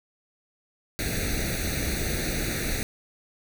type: noise with comb filter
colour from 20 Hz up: pink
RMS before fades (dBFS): -28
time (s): 0.99-2.83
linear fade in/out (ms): 0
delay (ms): 0.48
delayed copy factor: +1
effects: none